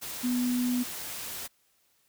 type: tone in noise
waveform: sine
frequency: 246.9 Hz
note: B3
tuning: in tune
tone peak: -25 dBFS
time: 0.23-0.84 s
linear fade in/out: 20 ms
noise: white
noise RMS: -38 dBFS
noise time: 0.01-1.48 s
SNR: +10 dB
effects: white hiss -69 dBFS RMS until 2.08 s